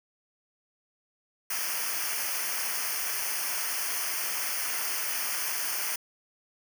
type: noise with comb filter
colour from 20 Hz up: white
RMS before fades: -31 dBFS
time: 1.5-5.96 s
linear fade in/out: 5 ms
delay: 0.26 ms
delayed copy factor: -0.95
effects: none